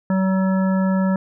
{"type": "harmonic tone", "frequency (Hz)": 189.6, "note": "F#3", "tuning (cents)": 43, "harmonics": [1, 3, 5, 7, 9], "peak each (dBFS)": [-16, -26, -30, -33, -35], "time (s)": [0.1, 1.16], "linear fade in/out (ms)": 2, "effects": []}